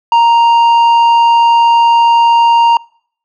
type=tone with tanh clipping; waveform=sine; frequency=932.3 Hz; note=A#5; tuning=in tune; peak=-6 dBFS; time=0.12-2.77 s; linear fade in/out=2 ms; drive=7 dB; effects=noise-tail reverb RT60 0.6 s tail -26 dB re dry